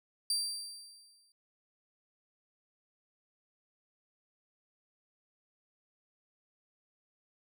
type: tone with exponential decay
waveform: 30% pulse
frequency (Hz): 4699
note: D8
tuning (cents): 0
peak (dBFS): -25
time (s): 0.3-1.32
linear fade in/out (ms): 2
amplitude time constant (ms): 220
effects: none